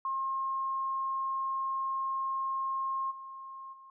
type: tone with level steps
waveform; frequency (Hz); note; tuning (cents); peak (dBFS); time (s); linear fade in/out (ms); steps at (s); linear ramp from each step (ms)
sine; 1070; C6; +38; -30 / -42 / -50; 0.05-3.9; 2; 3.1 / 3.72; 20
effects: none